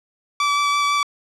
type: tone with vibrato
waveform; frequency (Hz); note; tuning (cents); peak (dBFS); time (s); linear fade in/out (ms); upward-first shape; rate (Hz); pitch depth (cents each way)
sawtooth; 1154; D6; -31; -13; 0.4-1.03; 2; sine; 6; 10
effects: low-pass 6000 Hz 12 dB/octave